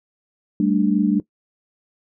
sine chord, G suspended second, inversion none, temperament just, 196 / 220.5 / 294 Hz, G3 / A3 / D4, 0 / +4 / +2 cents, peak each -19 / -20 / -19 dBFS, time 0.6-1.2 s, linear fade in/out 2 ms, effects noise-tail reverb RT60 0.1 s tail -19 dB re dry

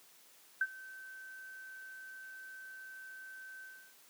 sine tone with ADSR envelope, 1543 Hz, G6, 28 cents flat, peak -26 dBFS, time 0.61-3.95 s, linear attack 4 ms, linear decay 48 ms, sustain -21 dB, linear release 330 ms, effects white hiss -62 dBFS RMS until 4.09 s + high-pass 200 Hz 12 dB/octave

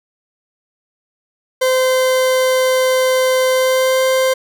40% pulse tone with pitch glide, 516 to 521.7 Hz, C5 to C5, -24 to -5 cents, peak -11 dBFS, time 1.61-4.34 s, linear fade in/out 10 ms, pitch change +19 cents, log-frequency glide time 3.51-4.03 s, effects none

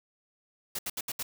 white noise bursts, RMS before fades -34 dBFS, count 5, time 0.75-1.229 s, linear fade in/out 5 ms, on 39 ms, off 71 ms, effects none

